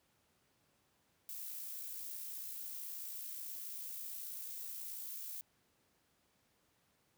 violet noise with amplitude modulation, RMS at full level -44 dBFS, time 1.29-5.41 s, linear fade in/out 0 ms, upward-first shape sine, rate 58.5 Hz, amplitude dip 30%, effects pink hiss -75 dBFS RMS until 7.17 s + high-pass 80 Hz 12 dB/octave

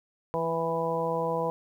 harmonic tone with a mistuned harmonic, 164.81 Hz, E3, in tune, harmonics 1 / 2 / 3 / 4 / 5 / 6, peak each -35 / -39 / -29 / -34 / -36 / -32 dBFS, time 0.34-1.5 s, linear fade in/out 0 ms, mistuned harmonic 2, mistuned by +20 cents, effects 10-bit

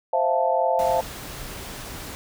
sine chord, F major seventh, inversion second, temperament equal with one note detuned, 523.3 / 655.5 / 698.5 / 880 Hz, C5 / E5 / F5 / A5, 0 / -10 / 0 / 0 cents, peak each -24 dBFS, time 0.13-1.01 s, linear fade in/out 5 ms
pink noise, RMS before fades -36 dBFS, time 0.79-2.15 s, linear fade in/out 0 ms
effects none

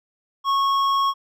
triangle tone with hard clipping, 1099 Hz, C#6, 15 cents flat, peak -19 dBFS, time 0.44-1.14 s, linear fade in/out 50 ms, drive 12 dB, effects none

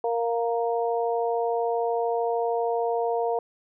harmonic tone, 233.1 Hz, A#3, in tune, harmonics 2 / 3 / 4, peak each -25 / -27 / -32 dBFS, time 0.04-3.39 s, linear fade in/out 2 ms, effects none

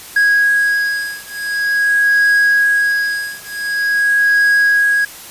triangle beating tone pair, 1651 / 1651.46 Hz, G#6 / G#6, -11 / -10 cents, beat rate 0.46 Hz, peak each -13 dBFS, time 0.16-5.05 s, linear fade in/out 5 ms, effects white hiss -34 dBFS RMS until 5.3 s + resampled to 32000 Hz

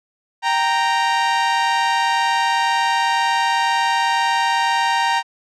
sawtooth tone pair together, 782 / 930 Hz, G5 / A#5, -4 / -4 cents, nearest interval minor third, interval 300 cents, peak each -17 / -13 dBFS, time 0.42-5.23 s, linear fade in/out 50 ms, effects low-pass 5000 Hz 12 dB/octave

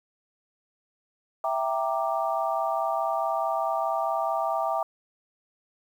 sine chord, E half-diminished seventh, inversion none, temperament equal with one note detuned, 659.3 / 784 / 932.3 / 1179.4 Hz, E5 / G5 / Bb5 / D6, 0 / 0 / 0 / +7 cents, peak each -28 / -29 / -32 / -31 dBFS, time 1.44-4.83 s, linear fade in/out 2 ms, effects 9-bit

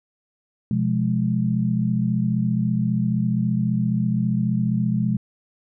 sine chord, F diminished, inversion second, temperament just, 125.72 / 174.61 / 209.5 Hz, Cb3 / F3 / Ab3, +31 / 0 / +15 cents, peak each -23 / -24 / -22 dBFS, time 0.71-5.17 s, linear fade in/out 2 ms, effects none

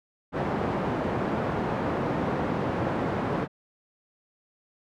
pink band-pass noise, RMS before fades -28 dBFS, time 0.32-3.48 s, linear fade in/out 50 ms, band 130 to 1100 Hz, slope 12 dB/octave, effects none

